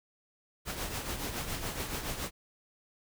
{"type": "noise with tremolo", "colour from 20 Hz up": "pink", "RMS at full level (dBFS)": -34, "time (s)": [0.65, 2.31], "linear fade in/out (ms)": 50, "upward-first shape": "triangle", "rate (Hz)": 7.1, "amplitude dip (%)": 60, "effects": []}